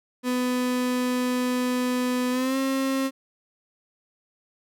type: tone with pitch glide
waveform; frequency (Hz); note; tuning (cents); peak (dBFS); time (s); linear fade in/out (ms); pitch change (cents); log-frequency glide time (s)
35% pulse; 250 to 267.9; B3 to C4; +21 to +41; -21; 0.23-3.11; 50; +120; 2.31-2.57
effects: none